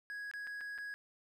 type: tone with dropouts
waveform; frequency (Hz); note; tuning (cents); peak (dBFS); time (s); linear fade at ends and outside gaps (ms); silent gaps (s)
triangle; 1661.2; G#6; 0; -39; 0.1-0.94; 0; 0.313-0.337 / 0.469-0.473 / 0.608-0.612 / 0.779-0.785
effects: none